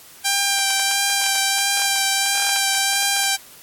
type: tone with vibrato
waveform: 5% pulse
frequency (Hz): 790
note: G5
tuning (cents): +13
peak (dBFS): -5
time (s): 0.24-3.37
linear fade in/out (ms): 20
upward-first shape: sine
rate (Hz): 1.5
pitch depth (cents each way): 16
effects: white hiss -44 dBFS RMS until 3.62 s + AAC 64 kbps